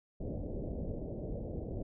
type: low-pass noise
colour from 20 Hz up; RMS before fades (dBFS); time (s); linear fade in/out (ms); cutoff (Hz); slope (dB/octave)
pink; -39; 0.2-1.83; 10; 630; 48
effects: none